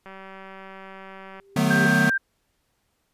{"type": "click train", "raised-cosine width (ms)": 0.5, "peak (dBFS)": -27, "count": 258, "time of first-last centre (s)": [0.06, 1.399], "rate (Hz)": 192}
{"type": "tone with exponential growth", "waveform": "sine", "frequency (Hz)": 394.4, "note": "G4", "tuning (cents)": 11, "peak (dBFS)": -26, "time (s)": [1.26, 1.86], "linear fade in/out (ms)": 0, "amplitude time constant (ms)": 130}
{"type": "chord", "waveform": "square", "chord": "B dominant seventh", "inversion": "first", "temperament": "equal with one note detuned", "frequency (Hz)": [152.01, 185, 220, 246.9], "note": ["D#3", "F#3", "A3", "B3"], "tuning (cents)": [-40, 0, 0, 0], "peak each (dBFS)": -25, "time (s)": [1.56, 2.1], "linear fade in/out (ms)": 5}
{"type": "tone", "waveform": "sine", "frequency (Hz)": 1581, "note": "G6", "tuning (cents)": 14, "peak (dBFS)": -20, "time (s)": [1.7, 2.18], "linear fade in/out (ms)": 10}
{"effects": ["pink hiss -71 dBFS RMS until 3.13 s", "resampled to 32000 Hz"]}